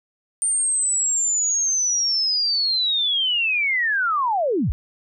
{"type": "linear sweep", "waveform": "sine", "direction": "down", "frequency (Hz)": [8950, 37.06], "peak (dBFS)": -18, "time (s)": [0.42, 4.72], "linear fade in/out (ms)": 0, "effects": []}